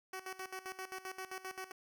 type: tone with tremolo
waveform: 10% pulse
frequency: 376.5 Hz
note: F#4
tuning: 30 cents sharp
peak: -33 dBFS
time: 0.13-1.72 s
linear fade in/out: 5 ms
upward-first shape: square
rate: 7.6 Hz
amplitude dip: 80%
effects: none